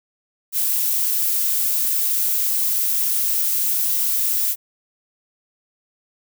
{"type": "noise", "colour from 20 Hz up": "violet", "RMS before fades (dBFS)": -20, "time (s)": [0.52, 4.56], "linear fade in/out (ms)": 50, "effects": []}